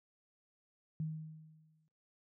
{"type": "tone with exponential decay", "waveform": "sine", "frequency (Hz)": 157, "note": "D#3", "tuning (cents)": 16, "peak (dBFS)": -33, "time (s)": [1, 1.88], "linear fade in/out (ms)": 0, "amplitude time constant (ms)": 190, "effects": ["noise-tail reverb RT60 0.7 s tail -22 dB re dry", "high-pass 80 Hz 12 dB/octave"]}